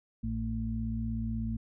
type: harmonic tone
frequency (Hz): 56.3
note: A1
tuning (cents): +40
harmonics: 1 / 2 / 4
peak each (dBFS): -35 / -36 / -34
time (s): 0.23-1.57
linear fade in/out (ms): 10
effects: none